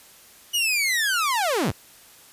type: linear sweep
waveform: sawtooth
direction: down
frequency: 2960 to 60 Hz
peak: -17 dBFS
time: 0.53-1.72 s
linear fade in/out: 20 ms
effects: white hiss -50 dBFS RMS until 2.32 s + resampled to 32000 Hz